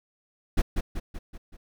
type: noise with echo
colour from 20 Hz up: brown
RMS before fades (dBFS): -20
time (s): 0.57-0.62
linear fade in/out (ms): 10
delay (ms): 190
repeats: 5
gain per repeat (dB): -5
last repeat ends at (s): 1.57
effects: none